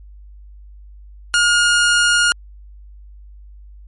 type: tone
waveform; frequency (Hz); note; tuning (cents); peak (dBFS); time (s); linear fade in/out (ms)
sawtooth; 1426; F6; +36; -8; 1.34-2.32; 0
effects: added 50 Hz sine -37 dBFS peak until 3.87 s + MP3 48 kbps